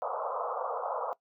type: band-pass noise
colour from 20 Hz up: pink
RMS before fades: -34 dBFS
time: 0.02-1.13 s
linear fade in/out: 0 ms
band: 470 to 1300 Hz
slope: 96 dB/octave
effects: noise-tail reverb RT60 0.1 s tail -19 dB re dry